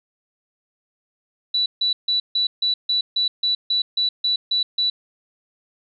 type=tone bursts; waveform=sine; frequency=3951 Hz; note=B7; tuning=in tune; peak=-17 dBFS; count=13; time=1.54-4.9 s; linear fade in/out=5 ms; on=120 ms; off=150 ms; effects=none